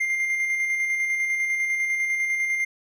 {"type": "tone with tremolo", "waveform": "triangle", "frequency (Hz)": 2100, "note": "C7", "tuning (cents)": 6, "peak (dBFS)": -19, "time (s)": [0, 2.65], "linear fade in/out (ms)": 10, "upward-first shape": "square", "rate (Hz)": 10, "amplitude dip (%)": 30, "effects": []}